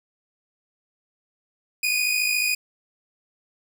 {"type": "tone pair together", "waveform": "sawtooth", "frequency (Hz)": [2435, 2489], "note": ["D#7", "D#7"], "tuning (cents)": [-38, 0], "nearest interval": "unison", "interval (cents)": 38, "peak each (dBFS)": [-22, -19], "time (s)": [1.83, 2.55], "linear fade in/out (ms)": 5, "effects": []}